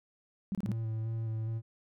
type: tone bursts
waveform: sine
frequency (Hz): 196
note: G3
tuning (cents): 0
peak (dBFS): -30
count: 4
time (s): 0.52-0.717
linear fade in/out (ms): 0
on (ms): 29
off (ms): 27
type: tone with vibrato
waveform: triangle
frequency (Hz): 112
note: A2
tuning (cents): +31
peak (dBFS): -30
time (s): 0.64-1.62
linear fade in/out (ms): 50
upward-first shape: square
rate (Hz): 2.4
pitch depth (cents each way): 17
effects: none